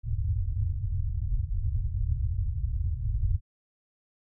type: low-pass noise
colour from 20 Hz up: white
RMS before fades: -28 dBFS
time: 0.03-3.41 s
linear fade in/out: 50 ms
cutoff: 110 Hz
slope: 48 dB/octave
effects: none